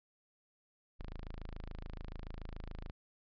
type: tone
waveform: sawtooth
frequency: 26.99 Hz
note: A0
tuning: 32 cents flat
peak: -39 dBFS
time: 0.99-2.91 s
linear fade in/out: 10 ms
effects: resampled to 11025 Hz